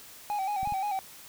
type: tone with vibrato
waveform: triangle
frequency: 798 Hz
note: G5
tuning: 31 cents sharp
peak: -26 dBFS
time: 0.3-0.99 s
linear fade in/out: 0 ms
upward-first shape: square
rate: 5.7 Hz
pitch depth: 66 cents each way
type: clicks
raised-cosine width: 5 ms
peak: -29 dBFS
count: 3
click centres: 0.631 / 0.674 / 0.723 s
effects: white hiss -49 dBFS RMS until 1.28 s